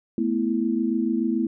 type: chord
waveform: sine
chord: A suspended second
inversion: none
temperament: equal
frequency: 220 / 246.9 / 329.6 Hz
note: A3 / B3 / E4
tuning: 0 / 0 / 0 cents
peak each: -25 dBFS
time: 0.18-1.47 s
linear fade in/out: 2 ms
effects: none